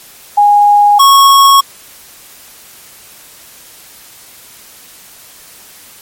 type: tone pair in turn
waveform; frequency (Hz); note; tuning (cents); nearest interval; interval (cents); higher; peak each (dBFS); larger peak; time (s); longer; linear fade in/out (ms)
sine / square; 823 / 1101.7; G#5 / C#6; -16 / -11; perfect fourth; 505; second; -3; neither; 0.37-0.99 / 0.99-1.61; neither; 10
effects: white hiss -37 dBFS RMS until 6.01 s + MP3 64 kbps